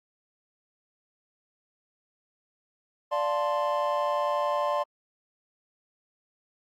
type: chord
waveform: triangle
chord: D minor seventh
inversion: none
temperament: equal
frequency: 587.3 / 698.5 / 880 / 1046.5 Hz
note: D5 / F5 / A5 / C6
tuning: 0 / 0 / 0 / 0 cents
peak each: -26 / -32 / -31 / -27 dBFS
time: 3.11-4.84 s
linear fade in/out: 20 ms
effects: Opus 48 kbps